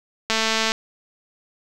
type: click train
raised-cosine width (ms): 0.2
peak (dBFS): -4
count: 94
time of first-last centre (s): 0.3-0.719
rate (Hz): 222
effects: none